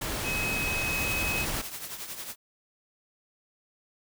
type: noise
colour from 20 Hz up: pink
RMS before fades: -32 dBFS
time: 0.01-1.62 s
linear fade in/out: 10 ms
type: tone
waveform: sine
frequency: 2546 Hz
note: D#7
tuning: 39 cents sharp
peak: -29 dBFS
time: 0.23-1.47 s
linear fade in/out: 50 ms
type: noise with tremolo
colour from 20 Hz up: white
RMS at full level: -36 dBFS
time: 0.91-2.36 s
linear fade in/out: 50 ms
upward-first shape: triangle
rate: 11 Hz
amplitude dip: 65%
effects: none